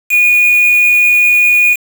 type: tone with quantisation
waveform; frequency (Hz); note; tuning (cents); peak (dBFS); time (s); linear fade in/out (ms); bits
sine; 2455; D#7; -24; -6; 0.09-1.77; 50; 3
effects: none